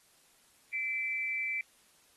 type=tone pair together; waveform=sine; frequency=2049 / 2329 Hz; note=C7 / D7; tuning=-37 / -15 cents; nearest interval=major second; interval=222 cents; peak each=-38 / -32 dBFS; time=0.73-1.61 s; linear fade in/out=2 ms; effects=white hiss -65 dBFS RMS until 2.16 s + AAC 32 kbps